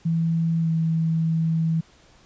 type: tone with pitch glide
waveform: sine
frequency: 164.81 to 162.45 Hz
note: E3 to E3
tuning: 0 to -25 cents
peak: -19 dBFS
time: 0.05-1.81 s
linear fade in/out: 10 ms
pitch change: -25 cents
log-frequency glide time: 0.6-0.69 s
effects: pink hiss -55 dBFS RMS until 2.25 s + resampled to 16000 Hz